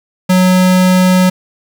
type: tone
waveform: square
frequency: 184 Hz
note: F#3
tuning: 9 cents flat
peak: -7 dBFS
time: 0.29-1.3 s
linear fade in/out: 10 ms
effects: 7-bit